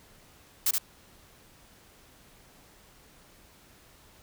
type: noise with echo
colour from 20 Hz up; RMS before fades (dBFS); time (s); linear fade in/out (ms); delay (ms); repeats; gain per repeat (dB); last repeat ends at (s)
blue; -24; 0.66-0.71; 5; 73; 1; -3; 0.783
effects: pink hiss -57 dBFS RMS until 4.22 s